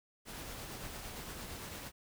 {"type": "noise with tremolo", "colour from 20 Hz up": "pink", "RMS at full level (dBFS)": -44, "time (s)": [0.25, 1.92], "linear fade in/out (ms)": 50, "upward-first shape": "triangle", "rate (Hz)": 8.8, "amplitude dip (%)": 30, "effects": []}